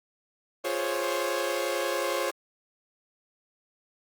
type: chord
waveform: sawtooth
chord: Db major seventh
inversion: first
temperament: equal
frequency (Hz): 349.2 / 415.3 / 523.3 / 554.4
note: F4 / Ab4 / C5 / Db5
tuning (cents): 0 / 0 / 0 / 0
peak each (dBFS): -30 / -31 / -28 / -27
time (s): 0.64-2.31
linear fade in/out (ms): 10
effects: Opus 24 kbps